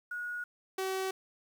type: tone pair in turn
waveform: sine / sawtooth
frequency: 1451 / 380.3 Hz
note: F#6 / F#4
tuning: -34 / +48 cents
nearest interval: octave + major seventh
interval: 2318 cents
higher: first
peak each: -35 / -28 dBFS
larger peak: second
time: 0.11-0.44 / 0.78-1.11 s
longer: neither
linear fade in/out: 5 ms
effects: 10-bit